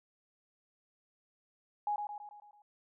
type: tone with echo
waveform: sine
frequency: 830.6 Hz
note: G#5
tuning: in tune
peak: -30 dBFS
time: 1.87-1.96 s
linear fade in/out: 2 ms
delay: 110 ms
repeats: 6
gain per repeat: -5 dB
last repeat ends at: 2.62 s
effects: none